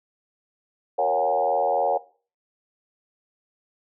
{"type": "tone with frequency modulation", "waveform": "sine", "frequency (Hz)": 639, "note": "D#5", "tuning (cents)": 46, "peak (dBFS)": -18, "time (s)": [0.98, 1.98], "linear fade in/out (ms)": 10, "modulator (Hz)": 83.6, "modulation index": 2.2, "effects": ["noise-tail reverb RT60 0.4 s tail -19 dB re dry", "high-pass 400 Hz 12 dB/octave"]}